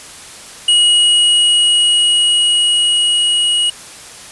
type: tone with level ramp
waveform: square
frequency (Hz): 2900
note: F#7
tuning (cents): -35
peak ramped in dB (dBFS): -8 to -12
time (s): 0.68-3.7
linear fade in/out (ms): 5
effects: white hiss -34 dBFS RMS until 4.31 s + resampled to 24000 Hz